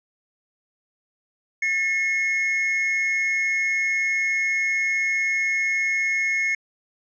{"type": "tone pair together", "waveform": "triangle", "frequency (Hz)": [1782.4, 2167], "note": ["A6", "C#7"], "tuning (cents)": [22, -40], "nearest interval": "minor third", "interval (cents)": 338, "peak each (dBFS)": [-27, -19], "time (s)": [1.62, 6.55], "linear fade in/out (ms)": 5, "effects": ["resampled to 16000 Hz"]}